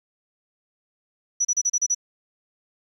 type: tone bursts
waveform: sine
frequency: 5900 Hz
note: F#8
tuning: 6 cents flat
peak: -18 dBFS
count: 7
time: 1.4-1.948 s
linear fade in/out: 10 ms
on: 50 ms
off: 33 ms
effects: 9-bit